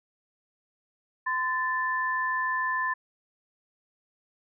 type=tone pair together; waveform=sine; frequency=1026.7 / 1760 Hz; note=C6 / A6; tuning=-33 / 0 cents; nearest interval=major sixth; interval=933 cents; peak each=-28 dBFS; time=1.26-2.94 s; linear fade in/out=10 ms; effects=none